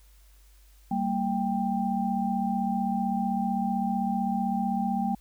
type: tone cluster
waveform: sine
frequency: 194.4 / 230.1 / 789 Hz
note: G3 / A#3 / G5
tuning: -14 / -22 / +11 cents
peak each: -29 dBFS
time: 0.91-5.15 s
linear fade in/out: 5 ms
effects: added 50 Hz sine -53 dBFS peak until 5.2 s + white hiss -63 dBFS RMS until 5.2 s